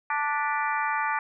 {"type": "harmonic tone with a mistuned harmonic", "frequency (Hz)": 293.7, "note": "D4", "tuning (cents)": 0, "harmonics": [3, 4, 5, 6, 7, 8], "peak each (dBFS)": [-28, -30, -32, -34, -35, -36], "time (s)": [0.1, 1.19], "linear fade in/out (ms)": 2, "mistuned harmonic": 7, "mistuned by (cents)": -70, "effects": []}